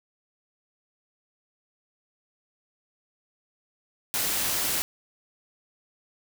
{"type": "noise", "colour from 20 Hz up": "white", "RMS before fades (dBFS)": -27, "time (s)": [4.14, 4.82], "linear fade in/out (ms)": 0, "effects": []}